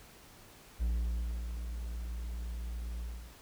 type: tone with ADSR envelope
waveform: triangle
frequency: 58 Hz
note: A#1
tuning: 8 cents flat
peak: -26 dBFS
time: 0.79-3.35 s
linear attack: 32 ms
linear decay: 640 ms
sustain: -8 dB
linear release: 320 ms
effects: pink hiss -56 dBFS RMS until 3.41 s